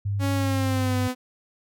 sine tone, 100.5 Hz, G2, 44 cents sharp, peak -23 dBFS, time 0.05-1.08 s, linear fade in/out 10 ms
sawtooth tone with pitch glide, 277.2 to 252.7 Hz, C#4 to B3, 0 to +40 cents, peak -21 dBFS, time 0.19-1.15 s, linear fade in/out 50 ms, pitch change -160 cents, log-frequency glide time 0.33-0.96 s
effects none

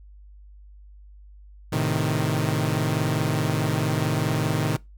sawtooth chord, A diminished, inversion none, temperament equal, 110 / 130.81 / 155.56 Hz, A2 / C3 / Eb3, 0 / 0 / 0 cents, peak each -23 / -23 / -21 dBFS, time 1.72-4.77 s, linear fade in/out 10 ms, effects noise-tail reverb RT60 0.2 s tail -22 dB re dry + added 50 Hz sine -44 dBFS peak until 4.97 s

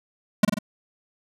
square tone with echo, 208.9 Hz, G#3, 10 cents sharp, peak -13 dBFS, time 0.43-0.45 s, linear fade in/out 5 ms, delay 46 ms, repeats 3, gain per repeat -4 dB, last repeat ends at 0.588 s, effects resampled to 32000 Hz

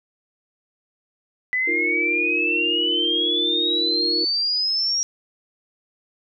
sine exponential sweep, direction up, 1989 to 5690 Hz, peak -19 dBFS, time 1.53-5.03 s, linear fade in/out 0 ms
sine chord, Eb suspended second, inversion none, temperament equal, 311.1 / 349.2 / 466.2 Hz, Eb4 / F4 / Bb4, 0 / 0 / 0 cents, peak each -29 / -27 / -31 dBFS, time 1.67-4.25 s, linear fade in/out 10 ms
effects none

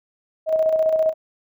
sine tone with tremolo, 635 Hz, D#5, 35 cents sharp, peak -14 dBFS, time 0.46-1.14 s, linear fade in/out 50 ms, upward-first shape square, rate 15 Hz, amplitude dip 40%, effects none

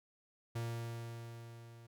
45% pulse tone with level ramp, 116.54 Hz, A#2, in tune, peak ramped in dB -36 to -54 dBFS, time 0.55-1.87 s, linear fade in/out 10 ms, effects none

